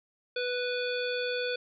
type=harmonic tone; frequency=493.9 Hz; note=B4; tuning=in tune; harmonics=1 / 3 / 5 / 7 / 9; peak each=-31 / -36 / -38 / -39 / -41 dBFS; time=0.36-1.56 s; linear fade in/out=5 ms; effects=none